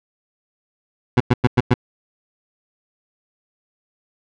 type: tone bursts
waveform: 20% pulse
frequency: 123.47 Hz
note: B2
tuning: in tune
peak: -6 dBFS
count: 5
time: 1.17-1.74 s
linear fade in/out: 5 ms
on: 34 ms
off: 100 ms
effects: low-pass 3000 Hz 12 dB/octave